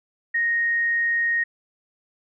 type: tone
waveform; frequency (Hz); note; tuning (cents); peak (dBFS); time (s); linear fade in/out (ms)
sine; 1865; A#6; 0; -19; 0.34-1.44; 10
effects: none